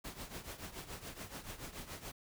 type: noise with tremolo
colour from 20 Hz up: pink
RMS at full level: -44 dBFS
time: 0.04-2.12 s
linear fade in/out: 10 ms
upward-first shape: triangle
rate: 7 Hz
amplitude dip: 80%
effects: none